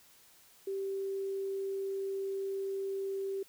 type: tone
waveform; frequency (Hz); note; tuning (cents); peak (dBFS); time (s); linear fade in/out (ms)
sine; 389.9; G4; -9; -33; 0.67-3.43; 5
effects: white hiss -61 dBFS RMS until 3.48 s